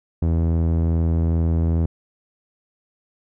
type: tone with low-pass filter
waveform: sawtooth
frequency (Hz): 82.41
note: E2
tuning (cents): 0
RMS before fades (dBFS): -19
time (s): 0.22-1.86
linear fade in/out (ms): 5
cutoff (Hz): 430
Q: 0.51
effects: none